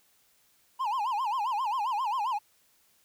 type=tone with vibrato; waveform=triangle; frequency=932.3 Hz; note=A#5; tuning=in tune; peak=-25 dBFS; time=0.79-2.39 s; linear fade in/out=20 ms; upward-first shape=sine; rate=7.5 Hz; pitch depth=240 cents each way; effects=white hiss -66 dBFS RMS until 3.04 s